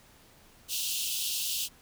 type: high-pass noise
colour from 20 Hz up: pink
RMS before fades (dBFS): -32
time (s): 0.68-1.69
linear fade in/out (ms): 50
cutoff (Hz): 2700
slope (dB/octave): 96
effects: pink hiss -58 dBFS RMS until 1.81 s